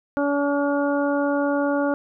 harmonic tone, 285.1 Hz, C#4, 49 cents sharp, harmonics 1 / 2 / 3 / 4 / 5, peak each -22 / -23 / -30 / -33 / -30 dBFS, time 0.17-1.94 s, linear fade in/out 0 ms, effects none

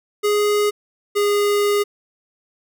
square tone pair in turn, 415.3 / 410.3 Hz, G#4 / G#4, 0 / -21 cents, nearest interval unison, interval 21 cents, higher first, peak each -16 dBFS, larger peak neither, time 0.23-0.71 / 1.15-1.84 s, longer second, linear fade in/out 20 ms, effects none

